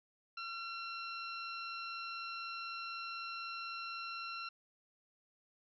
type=tone; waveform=20% pulse; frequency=1362 Hz; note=F6; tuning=44 cents flat; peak=-36 dBFS; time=0.37-4.49 s; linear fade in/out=5 ms; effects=resampled to 16000 Hz + 13-bit